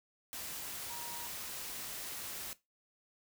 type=tone in noise; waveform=sine; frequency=947 Hz; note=A#5; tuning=27 cents sharp; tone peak=-46 dBFS; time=0.9-1.27 s; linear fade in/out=0 ms; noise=white; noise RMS=-43 dBFS; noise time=0.33-2.53 s; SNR=-6 dB; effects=noise-tail reverb RT60 0.2 s tail -17 dB re dry

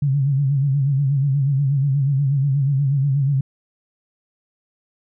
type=tone with vibrato; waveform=sine; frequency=138.59 Hz; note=C#3; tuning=in tune; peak=-15 dBFS; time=0.02-3.41 s; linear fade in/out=5 ms; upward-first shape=sine; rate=8.3 Hz; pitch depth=85 cents each way; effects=none

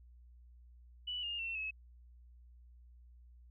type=tone with pitch steps; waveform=sine; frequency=2960 / 2828 / 2702 / 2581 Hz; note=F#7 / F7 / E7 / E7; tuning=0 / +21 / +42 / -37 cents; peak=-37 dBFS; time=1.07-1.71 s; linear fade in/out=10 ms; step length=160 ms; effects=added 60 Hz sine -56 dBFS peak until 3.5 s

